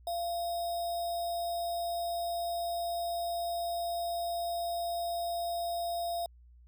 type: tone with sample-and-hold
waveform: sine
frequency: 688 Hz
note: F5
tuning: 26 cents flat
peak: -31 dBFS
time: 0.07-6.26 s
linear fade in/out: 2 ms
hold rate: 4410 Hz
effects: added 60 Hz sine -54 dBFS peak until 6.67 s